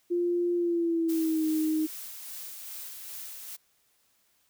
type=tone with pitch glide; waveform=sine; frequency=349.2 to 312.9 Hz; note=F4 to D#4; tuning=0 to +10 cents; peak=-24 dBFS; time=0.1-1.87 s; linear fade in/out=20 ms; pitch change=-190 cents; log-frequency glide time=0.55-1.47 s
type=noise with tremolo; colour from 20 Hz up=blue; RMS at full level=-40 dBFS; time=1.08-3.57 s; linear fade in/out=20 ms; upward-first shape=sine; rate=2.5 Hz; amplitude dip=30%
effects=white hiss -69 dBFS RMS until 4.49 s